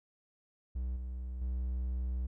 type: tone with level steps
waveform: triangle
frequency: 62.5 Hz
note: B1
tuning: 21 cents sharp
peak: -31 / -35 / -30 dBFS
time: 0.75-2.27 s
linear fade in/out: 10 ms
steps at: 0.96 / 1.41 s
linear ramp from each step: 5 ms
effects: none